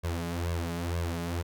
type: tone with flanger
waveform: sawtooth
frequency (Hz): 85.1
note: F2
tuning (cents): -44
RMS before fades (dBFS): -32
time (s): 0.03-1.43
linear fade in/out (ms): 20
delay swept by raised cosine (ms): 1.8 to 4.9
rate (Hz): 2.1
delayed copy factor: +0.9
effects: none